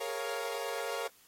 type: chord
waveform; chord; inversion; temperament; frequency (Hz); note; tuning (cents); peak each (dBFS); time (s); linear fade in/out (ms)
sawtooth; Bb minor seventh; third; equal; 415.3 / 466.2 / 554.4 / 698.5; Ab4 / Bb4 / Db5 / F5; 0 / 0 / 0 / 0; -38 / -34 / -35 / -38; 0-1.08; 10
effects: white hiss -62 dBFS RMS until 1.27 s + AAC 48 kbps